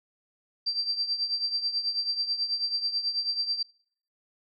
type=tone with tremolo; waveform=sine; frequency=4699 Hz; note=D8; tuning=in tune; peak=-23 dBFS; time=0.66-3.63 s; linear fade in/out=10 ms; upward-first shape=triangle; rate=9.2 Hz; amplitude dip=80%; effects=noise-tail reverb RT60 0.6 s tail -26 dB re dry